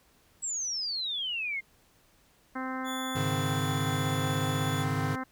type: exponential sweep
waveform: sine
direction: down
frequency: 7840 to 2085 Hz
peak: -30 dBFS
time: 0.42-1.61 s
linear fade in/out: 20 ms
type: harmonic tone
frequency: 260 Hz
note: C4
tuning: 11 cents flat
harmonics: 1 / 2 / 3 / 4 / 5 / 6 / 7 / 8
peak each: -35 / -43 / -41 / -40 / -41 / -42 / -46 / -47 dBFS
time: 2.55-5.24 s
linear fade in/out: 10 ms
type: tone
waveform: sawtooth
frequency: 3451 Hz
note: A7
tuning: 34 cents flat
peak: -35 dBFS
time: 2.84-4.86 s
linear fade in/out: 50 ms
type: chord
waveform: square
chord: Ab suspended fourth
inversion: none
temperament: equal with one note detuned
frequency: 103.83 / 138.59 / 154.94 Hz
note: Ab2 / Db3 / Eb3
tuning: 0 / 0 / -7 cents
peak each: -34 dBFS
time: 3.15-5.16 s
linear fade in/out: 10 ms
effects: pink hiss -64 dBFS RMS until 5.31 s